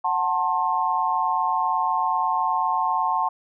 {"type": "chord", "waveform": "sine", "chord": "F# diminished", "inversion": "none", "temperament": "just", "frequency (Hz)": [740, 888, 1065.6], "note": ["F#5", "A5", "C6"], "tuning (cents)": [0, 16, 31], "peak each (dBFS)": [-26, -23, -24], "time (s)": [0.04, 3.29], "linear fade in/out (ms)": 10, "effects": []}